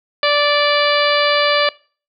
harmonic tone, 584 Hz, D5, 10 cents flat, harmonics 1 / 2 / 3 / 4 / 5 / 6 / 7 / 8, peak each -16 / -19 / -21 / -22 / -23 / -24 / -24 / -25 dBFS, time 0.23-1.69 s, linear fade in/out 2 ms, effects noise-tail reverb RT60 0.4 s tail -23 dB re dry

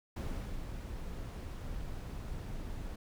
brown noise with ADSR envelope, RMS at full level -36 dBFS, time 0.16-2.96 s, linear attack 7 ms, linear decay 410 ms, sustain -5 dB, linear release 7 ms, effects none

